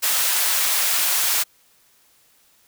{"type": "high-pass noise", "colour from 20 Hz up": "white", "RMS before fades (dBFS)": -20, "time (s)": [0.02, 1.44], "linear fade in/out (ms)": 20, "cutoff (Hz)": 760, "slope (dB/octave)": 12, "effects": ["white hiss -58 dBFS RMS until 2.67 s"]}